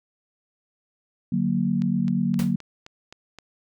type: chord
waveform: sine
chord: D augmented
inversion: none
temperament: equal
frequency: 146.83 / 185 / 233.1 Hz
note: D3 / F#3 / A#3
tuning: 0 / 0 / 0 cents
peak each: -28 / -23 / -24 dBFS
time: 1.32-2.56 s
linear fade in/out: 5 ms
type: click train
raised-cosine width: 0.2 ms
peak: -24 dBFS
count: 7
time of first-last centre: 1.82-3.387 s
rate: 3.83 Hz
type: noise with exponential decay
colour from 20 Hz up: pink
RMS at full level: -30 dBFS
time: 2.39-2.55 s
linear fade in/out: 1 ms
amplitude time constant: 34 ms
effects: none